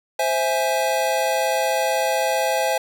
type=chord; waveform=square; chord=C augmented; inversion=none; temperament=equal; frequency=523.3 / 659.3 / 830.6 Hz; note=C5 / E5 / G#5; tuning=0 / 0 / 0 cents; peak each=-24 dBFS; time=0.19-2.78 s; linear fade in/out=5 ms; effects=none